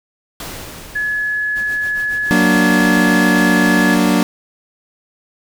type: noise with exponential decay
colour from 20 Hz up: pink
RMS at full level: -27 dBFS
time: 0.4-2.8 s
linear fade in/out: 2 ms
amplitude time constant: 520 ms
type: tone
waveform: sine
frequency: 1700 Hz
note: G#6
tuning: 40 cents sharp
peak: -16 dBFS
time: 0.95-3.95 s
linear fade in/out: 10 ms
type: noise with tremolo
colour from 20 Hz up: pink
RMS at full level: -34 dBFS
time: 1.55-4.2 s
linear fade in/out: 20 ms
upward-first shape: sine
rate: 7.2 Hz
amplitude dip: 65%
type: chord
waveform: 40% pulse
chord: Gb augmented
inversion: none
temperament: equal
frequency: 185 / 233.1 / 293.7 Hz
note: Gb3 / Bb3 / D4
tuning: 0 / 0 / 0 cents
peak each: -15 dBFS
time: 2.31-4.23 s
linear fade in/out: 0 ms
effects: none